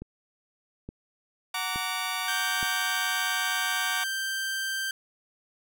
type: click train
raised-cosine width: 3 ms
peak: -25 dBFS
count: 4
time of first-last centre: 0.02-2.629 s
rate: 1.15 Hz
type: chord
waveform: 15% pulse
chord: Gb augmented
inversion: none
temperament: just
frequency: 740 / 925 / 1156.2 Hz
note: Gb5 / Bb5 / D6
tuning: 0 / -14 / -27 cents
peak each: -27 / -29 / -26 dBFS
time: 1.54-4.04 s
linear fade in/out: 5 ms
type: tone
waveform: sawtooth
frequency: 1568 Hz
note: G6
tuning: in tune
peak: -25 dBFS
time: 2.28-4.91 s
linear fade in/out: 2 ms
effects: none